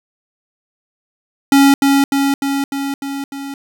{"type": "tone with echo", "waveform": "square", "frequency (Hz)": 277.2, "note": "C#4", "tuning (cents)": 0, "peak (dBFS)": -7, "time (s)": [1.52, 1.74], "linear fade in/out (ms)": 2, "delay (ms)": 300, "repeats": 6, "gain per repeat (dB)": -3, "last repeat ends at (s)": 3.54, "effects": ["8-bit"]}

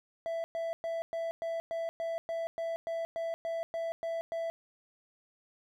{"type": "tone bursts", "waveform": "triangle", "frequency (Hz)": 663, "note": "E5", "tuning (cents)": 10, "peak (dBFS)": -30, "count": 15, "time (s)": [0.26, 4.5], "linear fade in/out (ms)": 0, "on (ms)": 180, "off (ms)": 110, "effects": []}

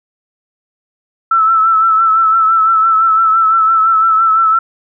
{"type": "tone with vibrato", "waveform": "sine", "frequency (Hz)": 1321, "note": "E6", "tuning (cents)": 3, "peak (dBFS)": -7, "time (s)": [1.31, 4.59], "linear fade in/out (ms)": 5, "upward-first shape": "triangle", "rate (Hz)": 5.9, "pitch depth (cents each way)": 46, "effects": []}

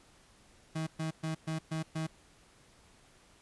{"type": "tone bursts", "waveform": "35% pulse", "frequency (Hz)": 159.2, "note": "D#3", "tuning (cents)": 40, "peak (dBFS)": -31, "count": 6, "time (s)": [0.75, 2.07], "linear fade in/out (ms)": 10, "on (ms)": 120, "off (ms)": 120, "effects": ["pink hiss -62 dBFS RMS until 3.41 s", "resampled to 24000 Hz"]}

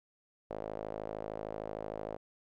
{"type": "tone with band-pass filter", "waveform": "sawtooth", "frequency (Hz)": 53.2, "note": "G#1", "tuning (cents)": 42, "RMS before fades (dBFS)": -41, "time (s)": [0.5, 2.17], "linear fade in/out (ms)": 10, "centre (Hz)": 570, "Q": 2.9, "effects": []}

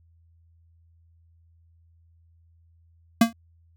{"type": "tone with exponential decay", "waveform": "square", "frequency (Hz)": 229.5, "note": "A#3", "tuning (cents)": -27, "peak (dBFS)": -11, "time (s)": [3.21, 3.33], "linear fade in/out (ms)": 5, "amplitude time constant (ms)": 26, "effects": ["added 83 Hz sine -56 dBFS peak until 3.76 s"]}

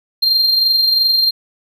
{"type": "tone with amplitude modulation", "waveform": "triangle", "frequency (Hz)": 4186, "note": "C8", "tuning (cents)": 0, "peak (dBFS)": -8, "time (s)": [0.22, 1.31], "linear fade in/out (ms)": 10, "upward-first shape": "sine", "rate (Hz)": 22.9, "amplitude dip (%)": 40, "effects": []}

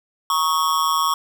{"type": "tone with amplitude modulation", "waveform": "square", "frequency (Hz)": 1105, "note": "C#6", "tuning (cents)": -6, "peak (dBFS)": -14, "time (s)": [0.3, 1.14], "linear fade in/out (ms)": 2, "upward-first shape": "sine", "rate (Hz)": 161, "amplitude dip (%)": 85, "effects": ["8-bit"]}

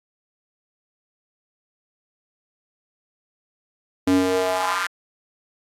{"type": "tone with high-pass filter sweep", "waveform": "square", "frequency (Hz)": 92.5, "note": "F#2", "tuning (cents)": 0, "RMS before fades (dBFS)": -21, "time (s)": [4.07, 4.87], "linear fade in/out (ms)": 5, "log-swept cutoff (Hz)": [230, 1500], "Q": 3.3, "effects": ["low-pass 12000 Hz 12 dB/octave", "AAC 48 kbps"]}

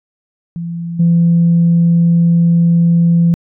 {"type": "tone with level steps", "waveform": "sine", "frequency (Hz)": 169.4, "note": "E3", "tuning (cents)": 48, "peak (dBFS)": [-19, -6], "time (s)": [0.56, 3.34], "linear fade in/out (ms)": 0, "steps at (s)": 0.99, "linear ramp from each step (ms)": 10, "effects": ["tanh soft clip ceiling -3 dBFS"]}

